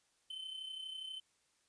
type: tone with amplitude modulation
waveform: triangle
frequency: 3067 Hz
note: G7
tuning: 38 cents flat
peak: -39 dBFS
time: 0.3-1.2 s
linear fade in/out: 5 ms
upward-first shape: sine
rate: 32.3 Hz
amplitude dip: 55%
effects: white hiss -75 dBFS RMS until 1.68 s + resampled to 22050 Hz